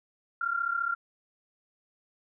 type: tone pair together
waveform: sine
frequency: 1374 / 1408.6 Hz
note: F6 / F6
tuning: -29 / +14 cents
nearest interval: unison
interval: 43 cents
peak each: -29 / -31 dBFS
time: 0.41-0.95 s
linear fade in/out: 5 ms
effects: none